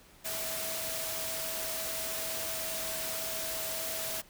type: tone in noise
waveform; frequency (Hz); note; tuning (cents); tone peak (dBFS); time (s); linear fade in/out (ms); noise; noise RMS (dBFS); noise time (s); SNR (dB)
sine; 648; E5; -30; -42; 0.24-4.22; 20; white; -36; 0.24-4.22; -9
effects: pink hiss -58 dBFS RMS until 4.29 s